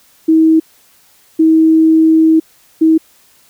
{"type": "tone bursts at uneven times", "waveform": "sine", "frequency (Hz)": 320, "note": "D#4", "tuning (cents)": 49, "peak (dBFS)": -5, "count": 3, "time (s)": [[0.28, 0.6], [1.39, 2.4], [2.81, 2.98]], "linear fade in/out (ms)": 10, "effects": ["white hiss -49 dBFS RMS until 3.49 s"]}